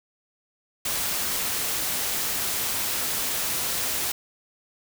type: noise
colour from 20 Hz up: white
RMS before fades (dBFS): -27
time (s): 0.85-4.12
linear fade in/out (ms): 5
effects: none